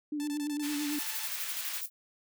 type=tone with vibrato; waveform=sine; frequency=293.7 Hz; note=D4; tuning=in tune; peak=-31 dBFS; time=0.12-0.99 s; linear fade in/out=5 ms; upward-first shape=sine; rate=8.9 Hz; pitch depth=40 cents each way
type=tone bursts; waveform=5% pulse; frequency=880 Hz; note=A5; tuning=in tune; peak=-30 dBFS; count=11; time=0.2-1.263 s; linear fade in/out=0 ms; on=73 ms; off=26 ms
type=high-pass noise; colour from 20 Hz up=pink; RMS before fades=-40 dBFS; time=0.62-1.82 s; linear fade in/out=20 ms; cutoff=1800 Hz; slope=12 dB/octave
type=noise with tremolo; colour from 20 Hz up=violet; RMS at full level=-36 dBFS; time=0.9-1.9 s; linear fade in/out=50 ms; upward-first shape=square; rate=12 Hz; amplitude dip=60%
effects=none